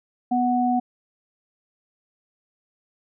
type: tone pair together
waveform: sine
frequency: 246.9 / 739.9 Hz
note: B3 / F#5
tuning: 0 / 0 cents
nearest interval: octave + perfect fifth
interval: 1900 cents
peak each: -21 dBFS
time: 0.31-0.8 s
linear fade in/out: 10 ms
effects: none